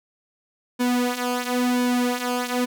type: tone with flanger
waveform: sawtooth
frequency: 246.9 Hz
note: B3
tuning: in tune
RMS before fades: -23 dBFS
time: 0.79-2.66 s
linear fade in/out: 20 ms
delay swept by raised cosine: 1.5 to 4.6 ms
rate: 0.97 Hz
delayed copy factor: -0.7
effects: none